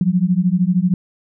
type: beating tone pair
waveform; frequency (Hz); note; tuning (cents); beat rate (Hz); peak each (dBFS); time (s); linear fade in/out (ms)
sine; 174.4 / 187.4; F3 / F#3; -2 / +22; 13; -16; 0.01-0.94; 2
effects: none